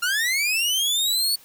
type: linear sweep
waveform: sawtooth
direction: up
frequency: 1373 to 4499 Hz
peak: -17 dBFS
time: 0.02-1.36 s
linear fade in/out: 10 ms
effects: white hiss -51 dBFS RMS until 1.44 s